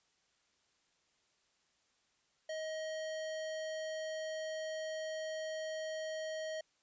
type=tone; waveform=square; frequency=630 Hz; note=D#5; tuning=21 cents sharp; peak=-39 dBFS; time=2.49-6.61 s; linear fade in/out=5 ms; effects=white hiss -75 dBFS RMS until 6.82 s + resampled to 16000 Hz